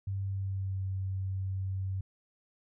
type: tone with pitch glide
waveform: sine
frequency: 97.6 to 95.43 Hz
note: G2 to G2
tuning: -7 to -46 cents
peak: -31 dBFS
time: 0.07-2.01 s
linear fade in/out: 5 ms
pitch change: -39 cents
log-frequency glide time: 0.24-0.83 s
effects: none